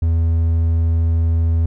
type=tone; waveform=triangle; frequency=82.41 Hz; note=E2; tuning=in tune; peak=-11 dBFS; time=0.02-1.66 s; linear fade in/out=5 ms; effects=none